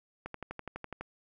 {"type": "click train", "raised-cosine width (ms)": 0.5, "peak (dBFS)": -24, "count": 10, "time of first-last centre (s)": [0.26, 1.01], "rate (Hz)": 12, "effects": []}